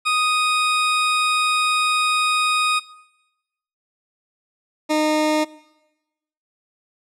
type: tone pair in turn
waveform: 20% pulse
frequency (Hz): 1244.5 / 306.8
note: D#6 / D#4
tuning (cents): 0 / -24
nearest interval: 2 octaves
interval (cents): 2424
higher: first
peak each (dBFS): -12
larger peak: neither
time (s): 0.05-2.8 / 4.89-5.45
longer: first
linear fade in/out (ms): 20
effects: noise-tail reverb RT60 1.0 s tail -20 dB re dry + low-pass 9000 Hz 12 dB/octave